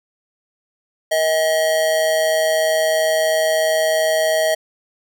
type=tone with amplitude modulation; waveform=square; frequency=636 Hz; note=D#5; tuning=38 cents sharp; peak=-13 dBFS; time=1.11-4.55 s; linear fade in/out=10 ms; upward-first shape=sine; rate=163 Hz; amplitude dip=55%; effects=none